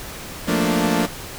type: chord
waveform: sawtooth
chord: Bb major seventh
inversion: second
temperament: equal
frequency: 174.61 / 220 / 233.1 / 293.7 Hz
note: F3 / A3 / Bb3 / D4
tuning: 0 / 0 / 0 / 0 cents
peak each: -19 dBFS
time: 0.47-1.07 s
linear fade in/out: 20 ms
effects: pink hiss -34 dBFS RMS until 1.38 s